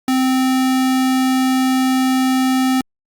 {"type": "tone", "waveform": "square", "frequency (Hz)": 260, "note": "C4", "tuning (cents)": -11, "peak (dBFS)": -14, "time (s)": [0.08, 2.81], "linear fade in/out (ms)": 2, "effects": ["Opus 48 kbps"]}